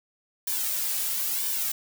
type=noise with flanger; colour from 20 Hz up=blue; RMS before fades=-28 dBFS; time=0.47-1.72 s; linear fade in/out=5 ms; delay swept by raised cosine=1.5 to 2.9 ms; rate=1 Hz; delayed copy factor=-0.95; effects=none